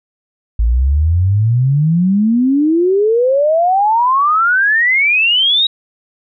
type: exponential sweep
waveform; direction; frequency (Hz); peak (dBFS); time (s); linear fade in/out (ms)
sine; up; 53.7 to 3854; -9; 0.59-5.67; 5
effects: none